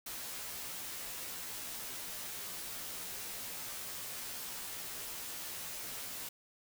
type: noise with comb filter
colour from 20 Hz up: white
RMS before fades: -43 dBFS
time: 0.06-6.29 s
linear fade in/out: 5 ms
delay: 14 ms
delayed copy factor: -0.95
effects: none